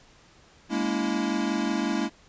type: chord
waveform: square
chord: A# half-diminished seventh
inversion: third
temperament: equal with one note detuned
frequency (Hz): 207.7 / 233.1 / 283.7 / 329.6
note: G#3 / A#3 / C#4 / E4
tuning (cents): 0 / 0 / +40 / 0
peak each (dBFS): -31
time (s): 0.69-2.1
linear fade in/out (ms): 50
effects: pink hiss -56 dBFS RMS until 2.28 s + resampled to 16000 Hz